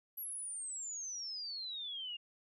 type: exponential sweep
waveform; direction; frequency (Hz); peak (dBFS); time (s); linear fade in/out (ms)
sine; down; 11840 to 2797; -40; 0.17-2.17; 10
effects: none